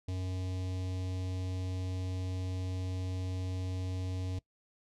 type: tone with notch filter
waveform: square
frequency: 92.5 Hz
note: F#2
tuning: in tune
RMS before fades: -36 dBFS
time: 0.08-4.39 s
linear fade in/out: 5 ms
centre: 1400 Hz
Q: 0.59
effects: noise-tail reverb RT60 0.1 s tail -20 dB re dry + low-pass 7000 Hz 12 dB/octave